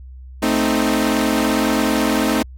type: chord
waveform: sawtooth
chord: A diminished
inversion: none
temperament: equal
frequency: 220 / 261.6 / 311.1 Hz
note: A3 / C4 / Eb4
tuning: 0 / 0 / 0 cents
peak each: -16 dBFS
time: 0.42-2.43 s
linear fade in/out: 10 ms
effects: added 64 Hz sine -34 dBFS peak until 2.57 s + AAC 64 kbps